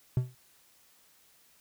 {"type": "tone with exponential decay", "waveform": "triangle", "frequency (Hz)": 126, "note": "B2", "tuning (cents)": 35, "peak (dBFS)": -18, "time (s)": [0.17, 0.35], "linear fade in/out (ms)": 2, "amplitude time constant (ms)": 38, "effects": ["white hiss -63 dBFS RMS until 1.6 s"]}